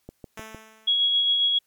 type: click train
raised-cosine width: 2 ms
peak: -25 dBFS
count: 4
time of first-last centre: 0.09-0.547 s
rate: 6.57 Hz
type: tone with exponential decay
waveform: 5% pulse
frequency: 219.6 Hz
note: A3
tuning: 3 cents flat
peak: -25 dBFS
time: 0.37-1.34 s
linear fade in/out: 5 ms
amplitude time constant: 210 ms
type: tone with tremolo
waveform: sine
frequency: 3325 Hz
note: G#7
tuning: 1 cent sharp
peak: -17 dBFS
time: 0.87-1.59 s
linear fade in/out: 10 ms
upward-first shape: sine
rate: 7.4 Hz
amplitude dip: 30%
effects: white hiss -70 dBFS RMS until 1.66 s + MP3 96 kbps